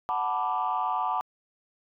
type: chord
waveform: sine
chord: B minor seventh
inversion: second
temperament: equal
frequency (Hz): 740 / 880 / 987.8 / 1174.7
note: F#5 / A5 / B5 / D6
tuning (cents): 0 / 0 / 0 / 0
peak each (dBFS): -30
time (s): 0.09-1.21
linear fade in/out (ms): 0
effects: tanh soft clip ceiling -18 dBFS